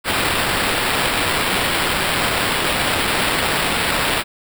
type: noise with sample-and-hold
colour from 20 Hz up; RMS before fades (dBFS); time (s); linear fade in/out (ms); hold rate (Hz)
white; -19; 0.04-4.24; 50; 6300
effects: none